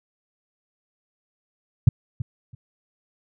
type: tone with echo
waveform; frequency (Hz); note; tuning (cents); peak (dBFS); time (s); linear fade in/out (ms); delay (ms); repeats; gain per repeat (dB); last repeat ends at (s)
sine; 119.3; A#2; +41; -7; 1.87-1.89; 5; 330; 2; -15; 2.55
effects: none